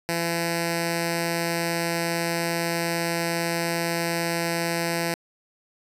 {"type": "tone with notch filter", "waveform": "5% pulse", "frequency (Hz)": 168.8, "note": "E3", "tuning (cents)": 41, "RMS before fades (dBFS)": -26, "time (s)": [0.09, 5.14], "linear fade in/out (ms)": 0, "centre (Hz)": 1200, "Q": 1.4, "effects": ["resampled to 32000 Hz"]}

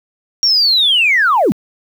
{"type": "linear sweep", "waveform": "sine", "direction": "down", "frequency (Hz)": [5640, 159.7], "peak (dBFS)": -8, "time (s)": [0.43, 1.52], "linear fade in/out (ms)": 0, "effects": ["tanh soft clip ceiling -4 dBFS", "7-bit"]}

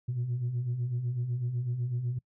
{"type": "beating tone pair", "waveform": "sine", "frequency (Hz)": [115.7, 123.7], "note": ["A#2", "B2"], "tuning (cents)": [-13, 3], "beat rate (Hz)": 8, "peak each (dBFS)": [-36, -28], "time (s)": [0.08, 2.19], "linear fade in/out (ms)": 10, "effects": ["noise-tail reverb RT60 0.1 s tail -26 dB re dry", "tanh soft clip ceiling -25 dBFS"]}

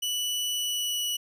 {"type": "tone with pitch glide", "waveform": "sawtooth", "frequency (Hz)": [2960, 2941], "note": ["F#7", "F#7"], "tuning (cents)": [0, -11], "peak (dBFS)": -24, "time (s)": [0.02, 1.17], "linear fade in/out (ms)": 10, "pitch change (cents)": -11, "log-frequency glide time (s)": [0.53, 1.06], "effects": []}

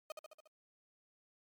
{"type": "tone with echo", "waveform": "35% pulse", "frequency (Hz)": 620, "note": "D#5", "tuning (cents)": -6, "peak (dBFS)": -39, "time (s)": [0.1, 0.12], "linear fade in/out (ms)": 2, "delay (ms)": 71, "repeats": 5, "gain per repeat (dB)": -4, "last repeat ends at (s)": 0.475, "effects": ["MP3 96 kbps"]}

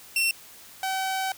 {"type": "tone pair in turn", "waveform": "sawtooth", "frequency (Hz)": [2711, 763.8], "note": ["E7", "G5"], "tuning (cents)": [48, -45], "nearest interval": "octave + minor seventh", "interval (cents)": 2193, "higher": "first", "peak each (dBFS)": [-18, -22], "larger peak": "first", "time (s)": [[0.16, 0.31], [0.83, 1.32]], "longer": "second", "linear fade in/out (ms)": 2, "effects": ["white hiss -48 dBFS RMS until 1.37 s"]}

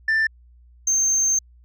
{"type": "tone pair in turn", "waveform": "sine", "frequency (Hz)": [1775, 6325], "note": ["A6", "G8"], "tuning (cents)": [15, 15], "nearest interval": "octave + minor seventh", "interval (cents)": 2200, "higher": "second", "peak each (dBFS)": -14, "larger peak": "neither", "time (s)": [[0.08, 0.27], [0.87, 1.39]], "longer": "second", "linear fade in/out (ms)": 5, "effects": ["tanh soft clip ceiling -16 dBFS", "added 60 Hz sine -48 dBFS peak until 1.64 s"]}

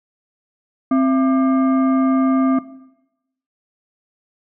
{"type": "tone with frequency modulation", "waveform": "sine", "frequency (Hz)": 263.1, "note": "C4", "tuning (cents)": 10, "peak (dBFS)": -12, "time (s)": [0.91, 2.59], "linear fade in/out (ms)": 5, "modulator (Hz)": 932, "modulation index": 0.52, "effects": ["noise-tail reverb RT60 0.9 s tail -17 dB re dry"]}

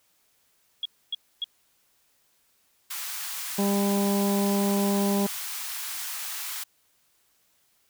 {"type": "tone bursts", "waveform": "sine", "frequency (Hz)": 3324, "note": "G#7", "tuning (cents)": 1, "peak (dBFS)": -26, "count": 3, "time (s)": [0.83, 1.442], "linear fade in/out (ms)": 2, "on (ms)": 24, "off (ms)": 270}
{"type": "high-pass noise", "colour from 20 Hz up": "white", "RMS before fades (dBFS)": -34, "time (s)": [2.9, 6.64], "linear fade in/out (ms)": 10, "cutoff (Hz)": 860, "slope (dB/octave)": 24}
{"type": "harmonic tone", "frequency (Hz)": 200, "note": "G3", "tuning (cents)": 35, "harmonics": [1, 2, 3, 4, 5], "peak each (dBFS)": [-23, -29, -33, -35, -37], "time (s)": [3.58, 5.27], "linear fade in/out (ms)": 10}
{"effects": ["white hiss -67 dBFS RMS until 7.89 s"]}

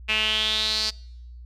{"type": "tone with band-pass filter sweep", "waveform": "sawtooth", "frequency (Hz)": 216.5, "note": "A3", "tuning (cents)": -28, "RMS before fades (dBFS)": -24, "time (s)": [0.08, 0.91], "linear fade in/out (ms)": 20, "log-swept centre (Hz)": [2600, 4700], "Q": 6.5, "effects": ["noise-tail reverb RT60 0.9 s tail -26 dB re dry", "added 60 Hz sine -39 dBFS peak until 1.45 s"]}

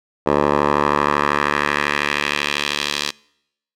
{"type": "tone with band-pass filter sweep", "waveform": "10% pulse", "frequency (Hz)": 72.8, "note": "D2", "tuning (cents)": -15, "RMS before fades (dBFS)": -19, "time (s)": [0.26, 3.11], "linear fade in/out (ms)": 10, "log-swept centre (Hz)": [680, 4200], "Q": 1.5, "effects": ["noise-tail reverb RT60 0.8 s tail -25 dB re dry"]}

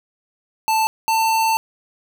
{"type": "tone pair in turn", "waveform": "square", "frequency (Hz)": [882, 892.8], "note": ["A5", "A5"], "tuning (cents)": [4, 25], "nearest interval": "unison", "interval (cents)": 21, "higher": "second", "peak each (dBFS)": -16, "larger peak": "neither", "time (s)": [[0.68, 0.87], [1.08, 1.57]], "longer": "second", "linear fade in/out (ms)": 0, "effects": []}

